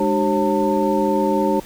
sine tone cluster, 206.7 / 301.1 / 385.2 / 540 / 899 Hz, G#3 / D4 / G4 / C#5 / A5, -8 / +43 / -30 / -45 / +37 cents, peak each -22 dBFS, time 0-1.6 s, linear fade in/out 5 ms, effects pink hiss -41 dBFS RMS until 1.65 s

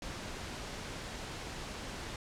pink noise, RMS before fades -42 dBFS, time 0.02-2.16 s, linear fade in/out 2 ms, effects low-pass 7000 Hz 12 dB/octave

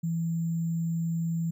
sine tone with sample-and-hold, 165.7 Hz, E3, 9 cents sharp, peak -26 dBFS, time 0.03-1.51 s, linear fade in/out 10 ms, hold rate 7350 Hz, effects none

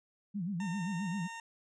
sine tone with vibrato, 185 Hz, F#3, in tune, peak -33 dBFS, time 0.34-1.28 s, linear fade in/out 20 ms, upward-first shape sine, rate 7.6 Hz, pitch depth 200 cents each way
20% pulse tone with pitch glide, 910 to 916.9 Hz, A#5 to A#5, -42 to -29 cents, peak -37 dBFS, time 0.6-1.4 s, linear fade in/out 2 ms, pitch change +13 cents, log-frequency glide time 0.8-1.08 s
effects resampled to 22050 Hz

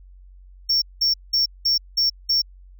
triangle tone bursts, 5470 Hz, F8, 37 cents flat, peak -15 dBFS, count 6, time 0.69-2.42 s, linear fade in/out 10 ms, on 130 ms, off 190 ms, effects added 46 Hz sine -43 dBFS peak until 2.79 s

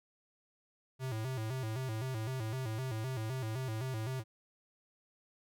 square tone with vibrato, 120 Hz, B2, 49 cents flat, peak -36 dBFS, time 0.99-4.24 s, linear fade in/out 50 ms, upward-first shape square, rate 3.9 Hz, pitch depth 150 cents each way, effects none

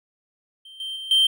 triangle tone with level steps, 3136 Hz, G7, in tune, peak -40 / -27 / -30 / -13 dBFS, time 0.65-1.27 s, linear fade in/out 5 ms, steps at 0.8 / 0.96 / 1.11 s, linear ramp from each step 2 ms, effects none

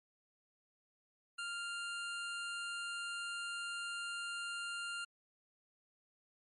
25% pulse tone, 1396.9 Hz, F6, in tune, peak -36 dBFS, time 1.38-5.05 s, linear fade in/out 10 ms, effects MP3 48 kbps

